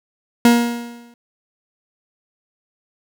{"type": "tone with exponential decay", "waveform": "40% pulse", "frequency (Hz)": 237, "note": "A#3", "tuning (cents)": 29, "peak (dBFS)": -6, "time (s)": [0.45, 1.14], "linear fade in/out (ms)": 2, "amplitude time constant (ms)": 150, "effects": []}